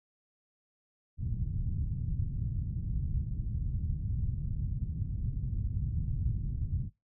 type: low-pass noise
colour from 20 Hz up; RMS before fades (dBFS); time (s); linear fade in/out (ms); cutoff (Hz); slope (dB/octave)
white; -33; 1.17-6.9; 50; 130; 24
effects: noise-tail reverb RT60 0.2 s tail -21 dB re dry